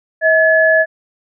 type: tone pair together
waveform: sine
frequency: 640 / 1708.6 Hz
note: D#5 / G#6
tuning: +49 / +49 cents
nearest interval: octave + perfect fourth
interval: 1700 cents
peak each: -11 dBFS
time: 0.21-0.86 s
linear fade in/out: 50 ms
effects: none